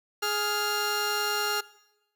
15% pulse tone pair together, 417.1 / 1400.4 Hz, G#4 / F6, +7 / +4 cents, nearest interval octave + major sixth, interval 2097 cents, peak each -23 / -22 dBFS, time 0.22-1.61 s, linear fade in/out 10 ms, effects noise-tail reverb RT60 0.9 s tail -20 dB re dry

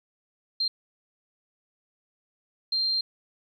sine tone bursts at uneven times, 4176 Hz, C8, 4 cents flat, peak -23 dBFS, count 2, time 0.6-0.68 / 2.72-3.01 s, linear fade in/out 5 ms, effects 10-bit

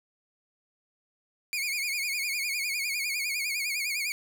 sawtooth tone with vibrato, 2306 Hz, D7, 32 cents flat, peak -25 dBFS, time 1.53-4.12 s, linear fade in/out 0 ms, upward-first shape sine, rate 9.9 Hz, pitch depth 120 cents each way, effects none

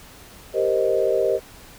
sine chord, C minor seventh, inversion second, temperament equal, 392 / 466.2 / 523.3 / 622.3 Hz, G4 / Bb4 / C5 / Eb5, 0 / 0 / 0 / 0 cents, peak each -23 dBFS, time 0.53-1.4 s, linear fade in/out 50 ms, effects pink hiss -45 dBFS RMS until 1.78 s

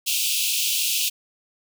pink high-pass noise, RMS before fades -23 dBFS, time 0.06-1.1 s, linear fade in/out 20 ms, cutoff 2500 Hz, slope 96 dB/octave, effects none

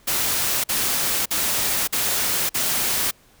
white noise bursts, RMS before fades -22 dBFS, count 5, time 0.07-3.112 s, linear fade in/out 10 ms, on 570 ms, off 48 ms, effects pink hiss -55 dBFS RMS until 3.4 s

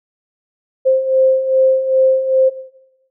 sine beating tone pair, 523.3 / 525.8 Hz, C5 / C5, 0 / +8 cents, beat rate 2.5 Hz, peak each -17 / -12 dBFS, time 0.85-2.5 s, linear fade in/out 20 ms, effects noise-tail reverb RT60 1.0 s tail -17 dB re dry

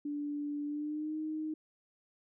sine tone with pitch glide, 291.7 to 310.8 Hz, D4 to D#4, -12 to -2 cents, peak -34 dBFS, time 0.05-1.54 s, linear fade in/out 5 ms, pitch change +110 cents, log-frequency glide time 0.65-1.17 s, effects none

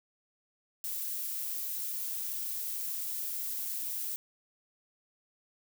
violet noise, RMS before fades -36 dBFS, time 0.84-4.16 s, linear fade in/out 0 ms, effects none

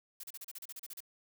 blue noise bursts, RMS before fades -45 dBFS, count 12, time 0.2-1.005 s, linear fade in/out 5 ms, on 35 ms, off 35 ms, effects none

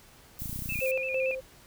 violet noise, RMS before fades -39 dBFS, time 0.39-0.91 s, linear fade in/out 0 ms
clicks, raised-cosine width 5 ms, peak -26 dBFS, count 12, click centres 0.42 / 0.458 / 0.495 / 0.529 / 0.56 / 0.591 / 0.622 / 0.659 / 0.69 / 0.723 / 0.757 / 0.79 s
sine tone with vibrato, 2531 Hz, D#7, 29 cents sharp, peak -31 dBFS, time 0.69-1.35 s, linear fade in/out 5 ms, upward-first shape square, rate 8.8 Hz, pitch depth 67 cents each way
sine tone with tremolo, 523.3 Hz, C5, in tune, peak -26 dBFS, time 0.81-1.41 s, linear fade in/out 20 ms, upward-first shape square, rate 3 Hz, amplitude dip 55%
effects pink hiss -55 dBFS RMS until 1.66 s

